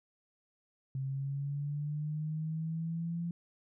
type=linear sweep; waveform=sine; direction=up; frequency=133 to 171.6 Hz; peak=-33 dBFS; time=0.95-3.31 s; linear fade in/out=2 ms; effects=none